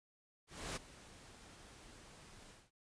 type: noise with ADSR envelope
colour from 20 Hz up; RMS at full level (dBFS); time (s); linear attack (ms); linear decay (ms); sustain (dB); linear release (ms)
pink; -41; 0.47-2.71; 290; 20; -17; 210
effects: resampled to 22050 Hz